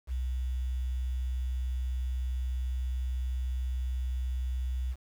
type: tone with quantisation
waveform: sine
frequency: 63.1 Hz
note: B1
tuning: 38 cents sharp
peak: -29 dBFS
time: 0.07-4.96 s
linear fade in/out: 50 ms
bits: 9
effects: none